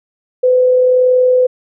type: tone with amplitude modulation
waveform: sine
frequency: 505 Hz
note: B4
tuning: 39 cents sharp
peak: -6 dBFS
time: 0.43-1.47 s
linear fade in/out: 10 ms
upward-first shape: sine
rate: 41.2 Hz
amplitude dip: 25%
effects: none